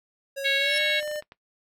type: tone with pitch glide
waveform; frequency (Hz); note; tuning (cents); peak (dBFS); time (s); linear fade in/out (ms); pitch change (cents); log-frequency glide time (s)
square; 550 to 599.8; C#5 to D5; -14 to +36; -30; 0.36-1.21; 20; +150; 0.56-0.8
type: harmonic tone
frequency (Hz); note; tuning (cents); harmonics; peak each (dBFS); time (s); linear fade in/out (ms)
550; C#5; -14; 3 / 4 / 5 / 6 / 7 / 8; -29 / -26 / -30 / -32 / -27 / -39; 0.44-1.01; 20
type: tone with exponential growth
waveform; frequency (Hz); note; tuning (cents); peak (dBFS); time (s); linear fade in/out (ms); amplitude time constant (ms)
35% pulse; 5380; E8; +34; -26; 0.52-0.78; 0; 55
type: clicks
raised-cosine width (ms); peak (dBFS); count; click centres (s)
0.3; -29; 11; 0.763 / 0.808 / 0.862 / 0.902 / 0.995 / 1.028 / 1.077 / 1.114 / 1.159 / 1.224 / 1.321
effects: noise-tail reverb RT60 0.1 s tail -18 dB re dry